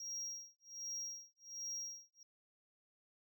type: tone with tremolo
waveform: triangle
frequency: 5630 Hz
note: F8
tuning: 13 cents sharp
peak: -39 dBFS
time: 0-2.23 s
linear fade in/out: 2 ms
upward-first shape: sine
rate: 1.3 Hz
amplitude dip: 100%
effects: none